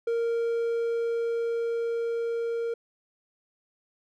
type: tone with level ramp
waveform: triangle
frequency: 464.4 Hz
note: A#4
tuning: 7 cents flat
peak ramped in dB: -22 to -25 dBFS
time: 0.07-2.74 s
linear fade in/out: 5 ms
effects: none